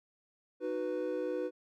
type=chord; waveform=triangle; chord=B major; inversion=first; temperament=equal with one note detuned; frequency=309 / 370 / 493.9 Hz; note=D#4 / F#4 / B4; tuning=-12 / 0 / 0 cents; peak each=-37 / -36 / -33 dBFS; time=0.6-1.51 s; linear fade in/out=50 ms; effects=none